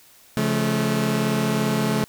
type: chord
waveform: sawtooth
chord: Db augmented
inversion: none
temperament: just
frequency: 138.59 / 173.24 / 216.5 Hz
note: Db3 / F3 / A3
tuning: 0 / -14 / -28 cents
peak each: -21 / -23 / -18 dBFS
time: 0.37-2.04 s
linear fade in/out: 0 ms
effects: white hiss -52 dBFS RMS until 2.08 s